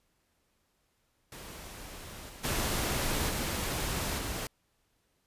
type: noise with level steps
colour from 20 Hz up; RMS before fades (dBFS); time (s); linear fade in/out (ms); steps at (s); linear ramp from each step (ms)
pink; -45 / -48 / -31 / -33 / -36; 1.32-4.47; 2; 2.28 / 2.43 / 3.28 / 4.17; 20
effects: pink hiss -74 dBFS RMS until 5.26 s + resampled to 32000 Hz